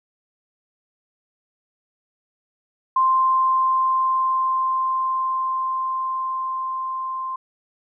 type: tone with level ramp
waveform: sine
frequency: 1046.5 Hz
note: C6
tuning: in tune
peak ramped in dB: -14 to -25 dBFS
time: 2.96-7.36 s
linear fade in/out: 5 ms
effects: none